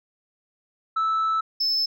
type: tone pair in turn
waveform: sine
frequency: 1313 / 5252 Hz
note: E6 / E8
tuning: -7 / -7 cents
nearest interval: 2 octaves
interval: 2400 cents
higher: second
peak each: -18 dBFS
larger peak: neither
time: 0.96-1.41 / 1.6-1.86 s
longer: first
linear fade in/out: 10 ms
effects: tanh soft clip ceiling -19 dBFS